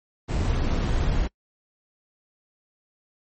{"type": "noise with sample-and-hold", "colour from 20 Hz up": "brown", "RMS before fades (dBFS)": -23, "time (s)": [0.28, 1.28], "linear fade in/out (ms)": 20, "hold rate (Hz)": 4900, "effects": ["noise-tail reverb RT60 0.1 s tail -26 dB re dry", "MP3 32 kbps"]}